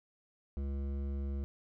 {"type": "tone with hard clipping", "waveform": "triangle", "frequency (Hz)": 69.3, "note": "C#2", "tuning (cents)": 0, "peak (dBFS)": -36, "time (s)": [0.57, 1.44], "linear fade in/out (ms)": 0, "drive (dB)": 16, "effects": []}